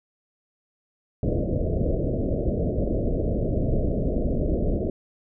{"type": "low-pass noise", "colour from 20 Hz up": "pink", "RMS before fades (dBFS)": -24, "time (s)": [1.23, 4.9], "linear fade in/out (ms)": 2, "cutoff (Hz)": 650, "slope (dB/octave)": 96, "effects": []}